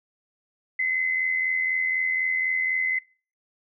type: tone pair together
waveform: sine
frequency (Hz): 2040 / 2124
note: C7 / C7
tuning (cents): -44 / +25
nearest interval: minor second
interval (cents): 69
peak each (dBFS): -22 / -32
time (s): 0.79-2.99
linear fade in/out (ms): 5
effects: noise-tail reverb RT60 0.4 s tail -25 dB re dry